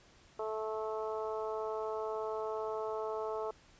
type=harmonic tone; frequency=218 Hz; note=A3; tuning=16 cents flat; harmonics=2 / 3 / 4 / 5 / 6; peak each=-37 / -41 / -43 / -45 / -47 dBFS; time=0.39-3.51 s; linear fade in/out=5 ms; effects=pink hiss -62 dBFS RMS until 3.79 s + resampled to 16000 Hz